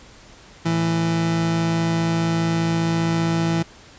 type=tone pair together; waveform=30% pulse; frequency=110.3 / 165.59 Hz; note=A2 / E3; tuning=+5 / +8 cents; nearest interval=perfect fifth; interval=703 cents; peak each=-27 / -16 dBFS; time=0.65-3.63 s; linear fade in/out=10 ms; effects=pink hiss -46 dBFS RMS until 3.98 s + resampled to 16000 Hz